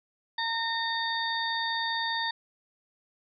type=harmonic tone; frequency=915 Hz; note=A#5; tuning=32 cents flat; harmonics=1 / 2 / 4 / 5; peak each=-32 / -32 / -33 / -37 dBFS; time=0.38-2.31 s; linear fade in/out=5 ms; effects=none